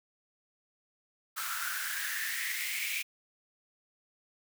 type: noise with high-pass filter sweep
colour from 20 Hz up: white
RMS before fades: -35 dBFS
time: 1.36-3.03 s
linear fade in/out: 20 ms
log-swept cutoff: 1300 to 2400 Hz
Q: 8.3
effects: none